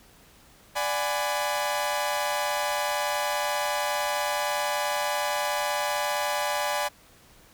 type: chord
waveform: sawtooth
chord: G# half-diminished seventh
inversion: second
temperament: equal with one note detuned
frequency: 587.3 / 740 / 830.6 / 999.8 Hz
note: D5 / F#5 / G#5 / B5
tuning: 0 / 0 / 0 / +21 cents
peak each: -26 / -31 / -26 / -28 dBFS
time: 0.75-6.89 s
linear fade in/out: 20 ms
effects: pink hiss -55 dBFS RMS until 7.53 s